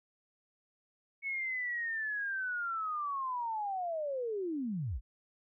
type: linear sweep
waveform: sine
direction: down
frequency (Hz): 2217 to 37.56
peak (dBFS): -33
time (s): 1.22-5.01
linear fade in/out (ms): 50
effects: none